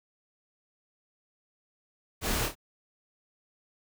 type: noise with echo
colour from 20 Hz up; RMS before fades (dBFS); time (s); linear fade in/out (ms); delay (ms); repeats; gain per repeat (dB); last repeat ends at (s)
pink; -30; 2.21-2.5; 50; 27; 2; -6; 2.554
effects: none